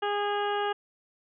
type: harmonic tone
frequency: 410 Hz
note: G#4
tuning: 22 cents flat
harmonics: 1 / 2 / 3 / 4 / 5 / 6 / 7 / 8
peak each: -30 / -30 / -35 / -36 / -47 / -49 / -39 / -46 dBFS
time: 0.02-0.73 s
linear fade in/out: 10 ms
effects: none